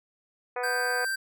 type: harmonic tone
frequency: 246.9 Hz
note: B3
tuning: in tune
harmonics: 2 / 3 / 4 / 5 / 6 / 7 / 8 / 9 / 10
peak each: -32 / -34 / -38 / -39 / -41 / -42 / -45 / -46 / -47 dBFS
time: 0.56-1.05 s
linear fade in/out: 5 ms
type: tone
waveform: square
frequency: 1568 Hz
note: G6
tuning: in tune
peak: -28 dBFS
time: 0.63-1.16 s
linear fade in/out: 10 ms
effects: none